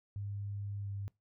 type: tone with pitch glide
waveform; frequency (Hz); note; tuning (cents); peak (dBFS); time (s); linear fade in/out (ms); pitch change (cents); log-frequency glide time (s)
sine; 101.1 to 99.88; G#2 to G2; -46 to +33; -37; 0.16-1.08; 0; -21; 0.82-0.88
effects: noise-tail reverb RT60 0.2 s tail -23 dB re dry